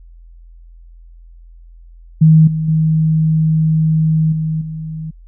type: tone with level steps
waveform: sine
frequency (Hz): 158.1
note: D#3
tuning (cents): +28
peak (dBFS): -4 / -15 / -10 / -15 / -22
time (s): 2.21-5.11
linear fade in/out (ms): 10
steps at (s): 2.47 / 2.68 / 4.32 / 4.61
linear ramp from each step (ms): 5
effects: added 42 Hz sine -37 dBFS peak until 5.27 s